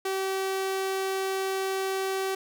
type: tone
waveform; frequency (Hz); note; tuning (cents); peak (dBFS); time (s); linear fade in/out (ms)
sawtooth; 383.9; G4; -36; -23; 0.05-2.35; 5
effects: none